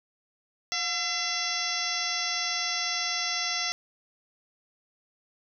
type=harmonic tone with a mistuned harmonic; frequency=678 Hz; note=E5; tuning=49 cents sharp; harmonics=1 / 2 / 3 / 4 / 5 / 6 / 7 / 8 / 9; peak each=-39 / -38 / -34 / -38 / -36 / -38 / -37 / -33 / -35 dBFS; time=0.72-3.72 s; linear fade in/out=0 ms; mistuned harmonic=1; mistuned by=+100 cents; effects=none